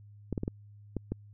clicks, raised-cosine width 3 ms, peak -19 dBFS, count 6, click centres 0.327 / 0.378 / 0.434 / 0.479 / 0.967 / 1.12 s, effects added 103 Hz sine -50 dBFS peak until 1.33 s

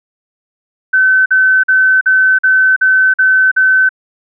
sine tone bursts, 1525 Hz, G6, 48 cents flat, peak -6 dBFS, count 8, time 0.93-3.892 s, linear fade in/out 10 ms, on 330 ms, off 46 ms, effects none

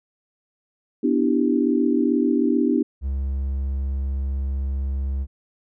sine chord, E minor seventh, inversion second, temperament equal, 246.9 / 293.7 / 329.6 / 392 Hz, B3 / D4 / E4 / G4, 0 / 0 / 0 / 0 cents, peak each -21 / -21 / -24 / -25 dBFS, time 1.03-2.83 s, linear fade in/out 10 ms
triangle tone, 67.8 Hz, C#2, 38 cents flat, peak -20 dBFS, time 3.01-5.27 s, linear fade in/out 50 ms
effects none

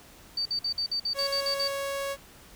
sine tone bursts, 4602 Hz, D8, 36 cents flat, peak -26 dBFS, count 10, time 0.37-1.679 s, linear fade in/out 5 ms, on 85 ms, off 51 ms
sawtooth tone, 554.4 Hz, C#5, in tune, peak -26 dBFS, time 1.14-2.17 s, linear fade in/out 50 ms
clicks, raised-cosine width 1 ms, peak -35 dBFS, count 2, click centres 1.382 / 1.423 s
effects pink hiss -52 dBFS RMS until 2.55 s

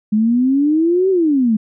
sine exponential two-way sweep, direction up then down, 208.6 to 388.8 to 208.6 Hz, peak -11 dBFS, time 0.12-1.57 s, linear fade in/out 10 ms, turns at 1.1 s, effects none

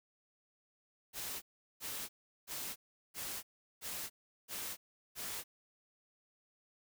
white noise bursts, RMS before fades -42 dBFS, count 7, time 1.13-5.44 s, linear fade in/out 50 ms, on 290 ms, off 380 ms, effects none

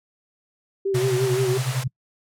sine tone with vibrato, 381.8 Hz, G4, 46 cents flat, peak -20 dBFS, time 0.85-1.58 s, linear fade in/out 10 ms, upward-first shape sine, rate 5.8 Hz, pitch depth 56 cents each way
sine tone with tremolo, 129.2 Hz, C3, 21 cents flat, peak -19 dBFS, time 0.94-1.88 s, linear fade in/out 10 ms, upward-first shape sine, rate 11 Hz, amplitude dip 85%
pink band-pass noise, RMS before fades -33 dBFS, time 0.94-1.84 s, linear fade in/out 10 ms, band 480 to 12000 Hz, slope 24 dB/octave
effects noise-tail reverb RT60 0.1 s tail -26 dB re dry

